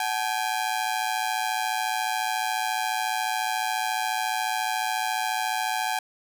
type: ring-modulated tone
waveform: sawtooth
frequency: 805 Hz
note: G5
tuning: 46 cents sharp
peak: -18 dBFS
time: 0-5.99 s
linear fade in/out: 2 ms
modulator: 57.1 Hz
effects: none